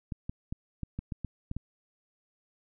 clicks, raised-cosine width 5 ms, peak -22 dBFS, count 9, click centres 0.122 / 0.295 / 0.525 / 0.833 / 0.99 / 1.122 / 1.247 / 1.514 / 1.566 s, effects none

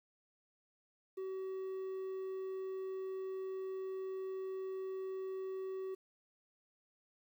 triangle tone with quantisation, 379.8 Hz, F#4, 45 cents sharp, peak -37 dBFS, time 1.17-5.95 s, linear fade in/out 10 ms, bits 11, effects none

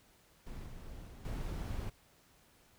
brown noise with level steps, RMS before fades -45 / -48 / -50 / -39 dBFS, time 0.46-1.9 s, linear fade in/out 10 ms, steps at 0.66 / 1.07 / 1.25 s, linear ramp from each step 2 ms, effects pink hiss -66 dBFS RMS until 2.78 s

